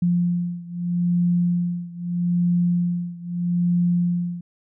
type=beating tone pair; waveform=sine; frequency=174.61 / 175.4 Hz; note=F3 / F3; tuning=0 / +8 cents; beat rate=0.79 Hz; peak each=-21 / -23 dBFS; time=0.02-4.41 s; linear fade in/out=5 ms; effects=none